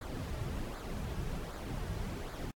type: noise with flanger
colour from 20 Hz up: brown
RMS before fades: -39 dBFS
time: 0.01-2.51 s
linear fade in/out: 5 ms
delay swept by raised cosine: 0.34 to 4.04 ms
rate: 1.3 Hz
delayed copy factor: -0.6
effects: AAC 64 kbps